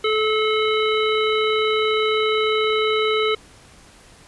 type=harmonic tone; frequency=432.9 Hz; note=A4; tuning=28 cents flat; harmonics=1 / 3 / 5 / 7 / 9; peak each=-19 / -24 / -26 / -27 / -29 dBFS; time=0.04-3.35 s; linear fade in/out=5 ms; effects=pink hiss -48 dBFS RMS until 4.27 s + resampled to 24000 Hz